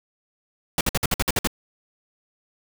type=noise bursts; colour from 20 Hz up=pink; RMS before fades=-21 dBFS; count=9; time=0.78-1.473 s; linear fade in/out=2 ms; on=29 ms; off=54 ms; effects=none